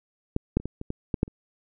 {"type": "clicks", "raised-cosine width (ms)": 3, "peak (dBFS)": [-11, -8, -26, -17, -21, -17, -12, -8, -29], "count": 9, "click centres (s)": [0.364, 0.57, 0.6, 0.656, 0.814, 0.904, 1.142, 1.231, 1.279], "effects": []}